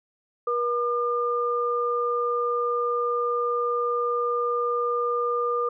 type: tone pair together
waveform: sine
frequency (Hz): 480 / 1205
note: B4 / D6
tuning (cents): -49 / +44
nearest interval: octave + major third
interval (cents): 1593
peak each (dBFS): -25 / -25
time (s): 0.47-5.69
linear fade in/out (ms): 5
effects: none